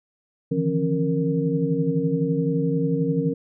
sine tone cluster, 147 / 159.3 / 170.9 / 272 / 464.4 Hz, D3 / D#3 / F3 / C#4 / A#4, +2 / +41 / -37 / -33 / -7 cents, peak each -30 / -26 / -25 / -25 / -26 dBFS, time 0.51-3.34 s, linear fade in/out 10 ms, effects none

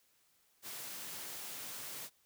white high-pass noise, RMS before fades -45 dBFS, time 0.62-2.1 s, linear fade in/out 50 ms, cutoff 100 Hz, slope 48 dB/octave, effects white hiss -72 dBFS RMS until 2.25 s

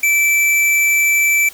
square tone, 2324 Hz, D7, 19 cents flat, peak -12 dBFS, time 0.03-1.49 s, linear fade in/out 5 ms, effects white hiss -39 dBFS RMS until 1.53 s

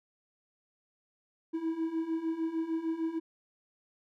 triangle beating tone pair, 321 / 327.6 Hz, E4 / E4, -46 / -11 cents, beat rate 6.6 Hz, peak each -34 / -30 dBFS, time 1.53-3.2 s, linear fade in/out 20 ms, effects none

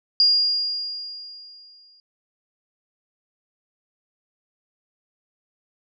sine tone with exponential decay, 4832 Hz, D8, 48 cents sharp, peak -12 dBFS, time 0.2-2 s, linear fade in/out 1 ms, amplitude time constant 390 ms, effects none

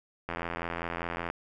click train, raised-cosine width 0.5 ms, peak -18 dBFS, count 87, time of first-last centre 0.29-1.301 s, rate 85.1 Hz, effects none

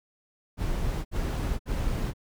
brown noise bursts, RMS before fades -28 dBFS, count 3, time 0.57-2.136 s, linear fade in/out 50 ms, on 480 ms, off 63 ms, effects none

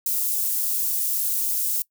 white high-pass noise, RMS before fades -24 dBFS, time 0.06-1.82 s, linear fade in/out 2 ms, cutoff 10000 Hz, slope 12 dB/octave, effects noise-tail reverb RT60 0.1 s tail -22 dB re dry

